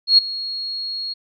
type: tone with ADSR envelope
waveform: sine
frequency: 4301 Hz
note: C8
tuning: 47 cents sharp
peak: -6 dBFS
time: 0.07-1.14 s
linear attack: 110 ms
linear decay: 12 ms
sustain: -18 dB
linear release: 16 ms
effects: none